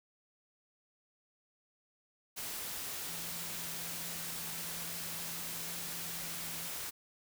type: tone in noise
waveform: sine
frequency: 168 Hz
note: E3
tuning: 33 cents sharp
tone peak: -52 dBFS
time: 3.08-6.69 s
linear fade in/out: 20 ms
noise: white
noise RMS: -41 dBFS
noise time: 2.36-6.91 s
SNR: -14 dB
effects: none